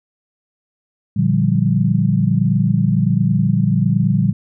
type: chord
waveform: sine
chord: G minor seventh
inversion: first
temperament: equal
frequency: 116.54 / 146.83 / 174.61 / 196 Hz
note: Bb2 / D3 / F3 / G3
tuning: 0 / 0 / 0 / 0 cents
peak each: -18 dBFS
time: 1.16-4.33 s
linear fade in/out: 10 ms
effects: none